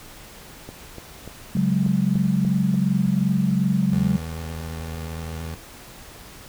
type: click train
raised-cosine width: 2 ms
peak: -22 dBFS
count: 8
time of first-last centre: 0.69-2.743 s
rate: 3.41 Hz
type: chord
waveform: sine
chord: C# suspended fourth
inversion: none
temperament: equal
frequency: 138.59 / 185 / 207.7 Hz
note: C#3 / F#3 / G#3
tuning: 0 / 0 / 0 cents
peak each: -24 / -20 / -23 dBFS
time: 1.55-4.17 s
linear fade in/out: 5 ms
type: tone with vibrato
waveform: 25% pulse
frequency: 81 Hz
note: E2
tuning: 30 cents flat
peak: -26 dBFS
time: 3.92-5.55 s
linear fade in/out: 5 ms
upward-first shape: triangle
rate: 8.8 Hz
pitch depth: 29 cents each way
effects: pink hiss -43 dBFS RMS until 6.48 s